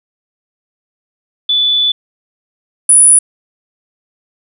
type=tone pair in turn; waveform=sine; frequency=3474 / 9826 Hz; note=A7 / D#9; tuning=-23 / -23 cents; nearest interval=octave + tritone; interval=1800 cents; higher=second; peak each=-9 / -3 dBFS; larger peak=second; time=1.49-1.92 / 2.89-3.19 s; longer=first; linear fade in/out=5 ms; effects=none